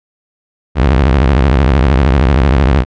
sawtooth tone with vibrato, 67 Hz, C2, 42 cents sharp, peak -3 dBFS, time 0.75-2.85 s, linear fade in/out 50 ms, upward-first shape sine, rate 13 Hz, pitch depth 250 cents each way, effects low-pass 3000 Hz 12 dB/octave

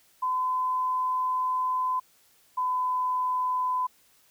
sine tone pair in turn, 1017 / 1008.8 Hz, C6 / B5, -50 / +36 cents, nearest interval unison, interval 14 cents, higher first, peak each -24 dBFS, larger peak neither, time 0.22-2 / 2.57-3.87 s, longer first, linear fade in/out 10 ms, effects white hiss -62 dBFS RMS until 4.3 s

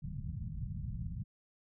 white low-pass noise, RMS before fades -40 dBFS, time 0.02-1.24 s, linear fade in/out 20 ms, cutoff 180 Hz, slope 48 dB/octave, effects none

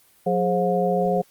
sine tone cluster, 181.2 / 415.2 / 529 / 717 Hz, F#3 / G#4 / C5 / F5, -36 / 0 / +19 / +45 cents, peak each -24 / -25 / -23 / -24 dBFS, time 0.26-1.22 s, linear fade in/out 10 ms, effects white hiss -57 dBFS RMS until 1.3 s + Opus 32 kbps

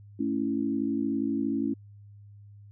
sine chord, A major, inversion none, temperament equal, 220 / 277.2 / 329.6 Hz, A3 / C#4 / E4, 0 / 0 / 0 cents, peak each -31 / -28 / -32 dBFS, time 0.19-1.74 s, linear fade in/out 10 ms, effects added 102 Hz sine -47 dBFS peak until 2.71 s

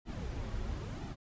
brown noise with flanger, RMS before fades -39 dBFS, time 0.05-1.16 s, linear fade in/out 50 ms, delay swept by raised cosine 1.8 to 6.8 ms, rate 1 Hz, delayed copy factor -0.7, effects resampled to 16000 Hz

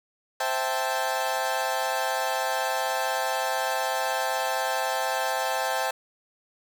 30% pulse chord, A minor seventh, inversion first, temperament equal, 523.3 / 659.3 / 784 / 880 Hz, C5 / E5 / G5 / A5, 0 / 0 / 0 / 0 cents, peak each -29 / -29 / -27 / -28 dBFS, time 0.4-5.91 s, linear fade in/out 5 ms, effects 8-bit

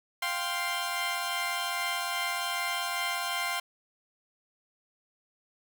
15% pulse chord, F suspended second, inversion none, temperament equal, 698.5 / 784 / 1046.5 Hz, F5 / G5 / C6, 0 / 0 / 0 cents, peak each -28 / -30 / -26 dBFS, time 0.22-3.6 s, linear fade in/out 5 ms, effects none

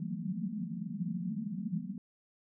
white band-pass noise, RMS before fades -37 dBFS, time 0-1.98 s, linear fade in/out 2 ms, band 160 to 230 Hz, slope 96 dB/octave, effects none

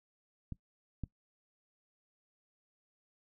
clicks, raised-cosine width 5 ms, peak -28 / -25 dBFS, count 2, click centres 0.523 / 1.037 s, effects noise-tail reverb RT60 0.1 s tail -20 dB re dry

